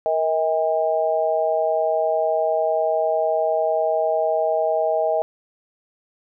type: tone with amplitude modulation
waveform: sine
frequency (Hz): 638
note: D#5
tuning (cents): +43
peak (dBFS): -13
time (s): 0.06-5.22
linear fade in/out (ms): 0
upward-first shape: sine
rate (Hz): 169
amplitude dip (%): 100
effects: none